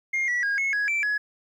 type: tone with pitch steps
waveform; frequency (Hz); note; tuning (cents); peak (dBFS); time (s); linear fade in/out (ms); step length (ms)
sine; 2125 / 1945 / 1632 / 2183 / 1667 / 2336 / 1685; C7 / B6 / G#6 / C#7 / G#6 / D7 / G#6; +26 / -27 / -31 / -27 / +6 / -10 / +25; -20; 0.13-1.18; 10; 150
effects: tanh soft clip ceiling -21 dBFS + 10-bit